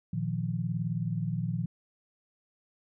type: chord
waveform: sine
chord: Bb suspended fourth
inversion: none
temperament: equal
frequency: 116.54 / 155.56 / 174.61 Hz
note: Bb2 / Eb3 / F3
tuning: 0 / 0 / 0 cents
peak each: -33 dBFS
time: 0.13-1.66 s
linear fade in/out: 5 ms
effects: none